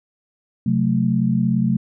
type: chord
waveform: sine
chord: F# diminished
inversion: second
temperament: equal with one note detuned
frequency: 130.81 / 182.66 / 220 Hz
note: C3 / F#3 / A3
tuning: 0 / -22 / 0 cents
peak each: -21 / -20 / -19 dBFS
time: 0.66-1.77 s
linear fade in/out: 5 ms
effects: none